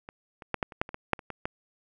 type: clicks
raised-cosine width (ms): 0.5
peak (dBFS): -26 / -28 / -12 / -12 / -29 / -10 / -26 / -20 / -7 / -27 / -21 / -15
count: 12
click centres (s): 0.089 / 0.422 / 0.543 / 0.628 / 0.722 / 0.815 / 0.891 / 0.944 / 1.133 / 1.192 / 1.303 / 1.455
effects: none